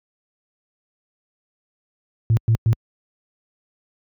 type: tone bursts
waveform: sine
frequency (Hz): 112.5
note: A2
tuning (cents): +39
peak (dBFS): -11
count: 3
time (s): 2.3-2.73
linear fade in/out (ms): 0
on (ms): 70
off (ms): 110
effects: tanh soft clip ceiling -9 dBFS + high-pass 60 Hz 12 dB/octave